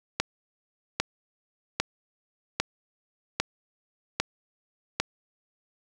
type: click train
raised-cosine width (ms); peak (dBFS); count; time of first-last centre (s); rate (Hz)
0.2; -6; 7; 0.2-5; 1.25
effects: none